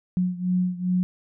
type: beating tone pair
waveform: sine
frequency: 180.6 / 183.1 Hz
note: F#3 / F#3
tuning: -42 / -18 cents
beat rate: 2.5 Hz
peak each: -23 / -26 dBFS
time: 0.17-1.03 s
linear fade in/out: 0 ms
effects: none